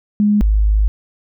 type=tone pair in turn; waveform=sine; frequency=207.7 / 52.17 Hz; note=G#3 / G#1; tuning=0 / +9 cents; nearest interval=2 octaves; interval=2391 cents; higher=first; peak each=-10 dBFS; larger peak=neither; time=0.2-0.41 / 0.41-0.88 s; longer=second; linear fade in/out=0 ms; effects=none